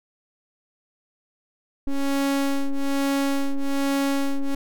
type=ring-modulated tone; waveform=square; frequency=138.59 Hz; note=C#3; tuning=in tune; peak=-18 dBFS; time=1.87-4.55 s; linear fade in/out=5 ms; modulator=138 Hz; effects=none